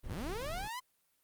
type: noise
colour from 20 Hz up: brown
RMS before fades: -43 dBFS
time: 0.03-0.69 s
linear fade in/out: 20 ms
type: linear sweep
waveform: sawtooth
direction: up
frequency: 67.8 to 1037 Hz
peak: -35 dBFS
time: 0.09-0.8 s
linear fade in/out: 10 ms
effects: white hiss -75 dBFS RMS until 1.23 s + Opus 32 kbps